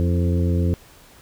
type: harmonic tone with a mistuned harmonic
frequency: 87.31 Hz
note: F2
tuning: in tune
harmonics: 1 / 2 / 3 / 4 / 5 / 6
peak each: -18 / -24 / -28 / -30 / -32 / -34 dBFS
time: 0-0.74 s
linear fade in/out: 0 ms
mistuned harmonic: 4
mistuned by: -46 cents
effects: pink hiss -49 dBFS RMS until 1.21 s